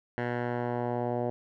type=tone with low-pass filter sweep; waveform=10% pulse; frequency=121.3 Hz; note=B2; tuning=31 cents flat; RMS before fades=-31 dBFS; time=0.18-1.3 s; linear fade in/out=0 ms; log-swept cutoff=1800 to 660 Hz; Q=1.8; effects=none